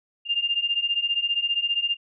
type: beating tone pair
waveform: sine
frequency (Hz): 2794 / 2809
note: F7 / F7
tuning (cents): 0 / +9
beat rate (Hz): 15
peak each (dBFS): -26 / -24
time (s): 0.25-1.97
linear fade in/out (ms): 50
effects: none